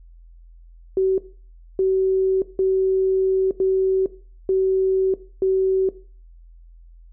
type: tone bursts at uneven times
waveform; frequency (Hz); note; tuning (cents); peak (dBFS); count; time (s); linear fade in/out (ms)
sine; 380; F#4; +46; -15; 6; 0.97-1.18 / 1.79-2.42 / 2.59-3.51 / 3.6-4.06 / 4.49-5.14 / 5.42-5.89; 2
effects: noise-tail reverb RT60 0.4 s tail -17 dB re dry + added 42 Hz sine -43 dBFS peak until 7.12 s